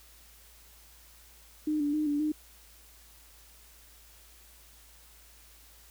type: tone with vibrato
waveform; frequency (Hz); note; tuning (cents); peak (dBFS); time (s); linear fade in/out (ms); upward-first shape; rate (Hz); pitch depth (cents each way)
sine; 297.8; D4; +24; -26; 1.67-2.32; 5; square; 3.8; 41
effects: added 56 Hz sine -58 dBFS peak until 5.9 s + white hiss -57 dBFS RMS until 5.9 s